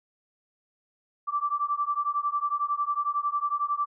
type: beating tone pair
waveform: sine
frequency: 1162 / 1173 Hz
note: D6 / D6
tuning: -19 / -2 cents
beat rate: 11 Hz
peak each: -28 dBFS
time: 1.27-3.86 s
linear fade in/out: 20 ms
effects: none